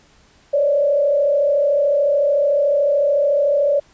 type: tone with frequency modulation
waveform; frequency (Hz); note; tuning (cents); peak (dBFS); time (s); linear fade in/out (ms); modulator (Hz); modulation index
sine; 574; D5; -40; -13; 0.53-3.8; 10; 33.7; 0.8
effects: pink hiss -53 dBFS RMS until 3.93 s + resampled to 16000 Hz